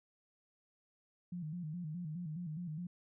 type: tone with vibrato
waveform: sine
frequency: 164.81 Hz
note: E3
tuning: in tune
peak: -39 dBFS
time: 1.32-2.87 s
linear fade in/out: 5 ms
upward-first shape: square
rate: 4.8 Hz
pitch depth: 120 cents each way
effects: none